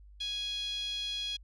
10% pulse tone with high-pass filter, 830.6 Hz, G#5, in tune, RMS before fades -36 dBFS, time 0.2-1.37 s, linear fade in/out 10 ms, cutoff 3300 Hz, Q 5.8, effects added 50 Hz sine -51 dBFS peak until 1.43 s + resampled to 24000 Hz

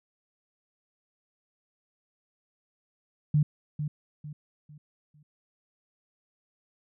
sine tone with echo, 149.8 Hz, D3, 35 cents sharp, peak -19 dBFS, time 3.34-3.43 s, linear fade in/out 5 ms, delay 450 ms, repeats 4, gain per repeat -9 dB, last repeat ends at 5.23 s, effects none

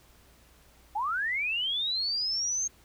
sine linear sweep, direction up, 784 to 6460 Hz, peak -27 dBFS, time 0.95-2.68 s, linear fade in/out 10 ms, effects added 59 Hz sine -60 dBFS peak until 2.84 s + pink hiss -60 dBFS RMS until 2.84 s

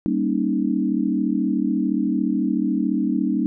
sine chord, Eb dominant seventh, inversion first, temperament equal, 196 / 233.1 / 277.2 / 311.1 Hz, G3 / Bb3 / Db4 / Eb4, 0 / 0 / 0 / 0 cents, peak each -24 dBFS, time 0.06-3.46 s, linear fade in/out 0 ms, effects none

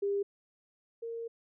sine tone pair in turn, 401.1 / 461.3 Hz, G4 / A#4, +40 / -18 cents, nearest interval major second, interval 242 cents, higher second, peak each -28 / -36 dBFS, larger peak first, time 0.02-0.23 / 1.02-1.28 s, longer second, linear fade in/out 10 ms, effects none

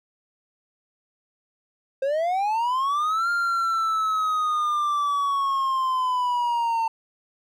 triangle linear two-way sweep, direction up then down, 523.3 to 1403 to 899 Hz, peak -19 dBFS, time 2.02-6.88 s, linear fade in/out 5 ms, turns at 3.3 s, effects none

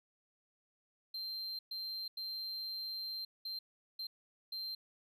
triangle tone bursts at uneven times, 4148 Hz, C8, 16 cents flat, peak -38 dBFS, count 6, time 1.14-1.59 / 1.71-2.08 / 2.17-3.25 / 3.45-3.59 / 3.99-4.07 / 4.52-4.75 s, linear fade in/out 5 ms, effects none

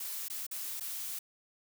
blue noise with dropouts, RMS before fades -39 dBFS, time 0-1.19 s, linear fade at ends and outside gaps 5 ms, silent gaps 0.284-0.299 / 0.467-0.512 / 0.799-0.807 s, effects none

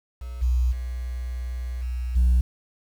sine tone with level steps, 61.74 Hz, B1, in tune, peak -31 / -17 / -27 / -25 / -13 dBFS, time 0.21-2.41 s, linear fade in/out 5 ms, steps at 0.41 / 0.71 / 1.81 / 2.15 s, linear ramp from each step 20 ms, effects tanh soft clip ceiling -14 dBFS + 8-bit

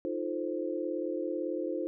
sine chord, F dominant seventh, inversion third, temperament equal with one note detuned, 311.1 / 349.2 / 438.7 / 523.3 Hz, Eb4 / F4 / A4 / C5, 0 / 0 / -5 / 0 cents, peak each -36 / -35 / -40 / -36 dBFS, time 0.05-1.87 s, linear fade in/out 0 ms, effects none

